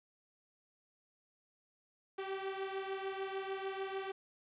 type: beating tone pair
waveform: sawtooth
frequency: 384.5 / 391.2 Hz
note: G4 / G4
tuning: -33 / -4 cents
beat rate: 6.7 Hz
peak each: -36 / -39 dBFS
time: 2.18-4.12 s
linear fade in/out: 10 ms
effects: resampled to 8000 Hz + 10-bit